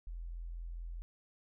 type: tone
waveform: sine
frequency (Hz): 42.37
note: E1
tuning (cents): +48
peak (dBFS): -40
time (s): 0.07-1.02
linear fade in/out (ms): 0
effects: none